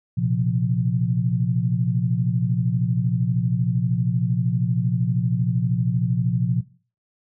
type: chord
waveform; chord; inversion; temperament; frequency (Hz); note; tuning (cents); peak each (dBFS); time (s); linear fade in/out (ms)
sine; Bb suspended second; none; equal with one note detuned; 118.03 / 130.81 / 174.61; Bb2 / C3 / F3; +22 / 0 / 0; -23; 0.17-6.61; 10
effects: noise-tail reverb RT60 0.4 s tail -18 dB re dry